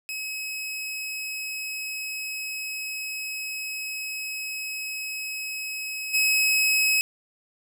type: tone with level steps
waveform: sawtooth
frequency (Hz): 2559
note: D#7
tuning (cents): +48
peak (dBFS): -27 / -16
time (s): 0.09-7.01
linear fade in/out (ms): 0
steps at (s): 6.13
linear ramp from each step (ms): 20
effects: none